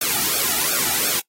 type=noise with flanger; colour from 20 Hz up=white; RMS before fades=-21 dBFS; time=0.01-1.2 s; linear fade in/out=5 ms; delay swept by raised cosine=1 to 1.93 ms; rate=2.8 Hz; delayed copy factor=-0.95; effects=noise-tail reverb RT60 0.1 s tail -20 dB re dry + AAC 48 kbps